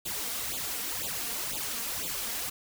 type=noise with flanger; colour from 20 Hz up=white; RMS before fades=-34 dBFS; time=0.05-2.5 s; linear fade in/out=10 ms; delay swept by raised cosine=0.26 to 4.36 ms; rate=2 Hz; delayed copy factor=+1; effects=none

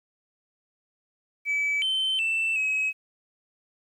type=tone with pitch steps; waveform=sine; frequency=2296 / 3084 / 2664 / 2554 Hz; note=D7 / G7 / E7 / D#7; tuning=-40 / -29 / +18 / +45 cents; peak=-21 dBFS; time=1.45-2.93 s; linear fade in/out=50 ms; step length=370 ms; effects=tanh soft clip ceiling -21 dBFS + 10-bit

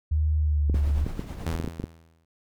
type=tone with pitch glide; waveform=sine; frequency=76.7 to 72.48 Hz; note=D#2 to D2; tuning=-24 to -22 cents; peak=-20 dBFS; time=0.11-1.05 s; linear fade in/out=10 ms; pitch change=-98 cents; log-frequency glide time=0.37-0.71 s
type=clicks; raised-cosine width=3 ms; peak=-17 dBFS; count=10; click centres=0.698 / 0.744 / 1.065 / 1.194 / 1.552 / 1.6 / 1.644 / 1.677 / 1.799 / 1.84 s
type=noise with tremolo; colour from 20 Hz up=brown; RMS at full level=-32 dBFS; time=0.74-1.56 s; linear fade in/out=5 ms; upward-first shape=triangle; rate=9.2 Hz; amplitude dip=50%
type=tone with exponential decay; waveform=sawtooth; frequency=82 Hz; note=E2; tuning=9 cents flat; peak=-21 dBFS; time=1.46-2.25 s; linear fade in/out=5 ms; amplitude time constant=170 ms
effects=none

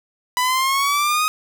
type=exponential sweep; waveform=sawtooth; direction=up; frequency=987.8 to 1260 Hz; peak=-13 dBFS; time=0.37-1.28 s; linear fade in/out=0 ms; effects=none

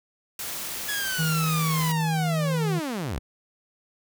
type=noise; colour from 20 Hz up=white; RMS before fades=-33 dBFS; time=0.39-1.92 s; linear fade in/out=2 ms
type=linear sweep; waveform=sawtooth; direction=down; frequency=1700 to 44.66 Hz; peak=-24 dBFS; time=0.88-3.19 s; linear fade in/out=10 ms
type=tone; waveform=triangle; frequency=159.4 Hz; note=D#3; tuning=42 cents sharp; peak=-21 dBFS; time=1.18-2.8 s; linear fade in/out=20 ms
effects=none

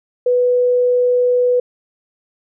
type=tone; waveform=sine; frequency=493.9 Hz; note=B4; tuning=in tune; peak=-11 dBFS; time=0.26-1.6 s; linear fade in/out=5 ms; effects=none

